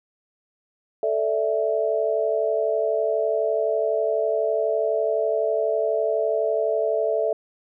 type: chord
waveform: sine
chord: A suspended fourth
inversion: none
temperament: equal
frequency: 440 / 587.3 / 659.3 Hz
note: A4 / D5 / E5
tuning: 0 / 0 / 0 cents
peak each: -24 / -26 / -23 dBFS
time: 1.03-7.33 s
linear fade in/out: 2 ms
effects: none